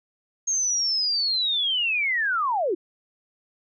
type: linear sweep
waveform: sine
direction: down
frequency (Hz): 6520 to 316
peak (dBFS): -21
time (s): 0.47-2.75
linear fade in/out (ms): 10
effects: none